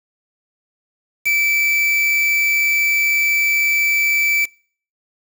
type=tone with quantisation; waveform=triangle; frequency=2318 Hz; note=D7; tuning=23 cents flat; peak=-12 dBFS; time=1.25-4.46 s; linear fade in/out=20 ms; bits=4; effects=noise-tail reverb RT60 0.5 s tail -26 dB re dry